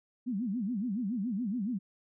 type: tone with vibrato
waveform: sine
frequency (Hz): 220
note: A3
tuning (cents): 0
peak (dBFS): -30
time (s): 0.26-1.79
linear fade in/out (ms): 20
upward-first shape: sine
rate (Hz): 7.1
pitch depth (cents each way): 270
effects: none